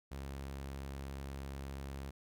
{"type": "tone", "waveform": "sawtooth", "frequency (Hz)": 68.4, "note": "C#2", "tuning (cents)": -23, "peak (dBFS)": -38, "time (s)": [0.11, 2.11], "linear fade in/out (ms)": 10, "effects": []}